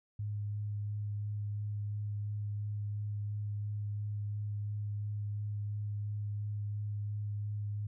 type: tone with vibrato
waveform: sine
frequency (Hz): 103.83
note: G#2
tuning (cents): 0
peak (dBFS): -34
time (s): 0.19-7.87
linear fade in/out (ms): 5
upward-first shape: sine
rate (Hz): 2.9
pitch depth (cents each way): 10
effects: none